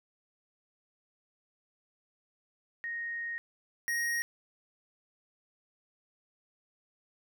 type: tone pair in turn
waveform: sine / square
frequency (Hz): 1864.7 / 1875.5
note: A#6 / A#6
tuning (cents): 0 / +10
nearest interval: unison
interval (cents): 10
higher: second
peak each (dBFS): -34 / -30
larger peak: second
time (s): 2.84-3.38 / 3.88-4.22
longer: first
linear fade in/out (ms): 0
effects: none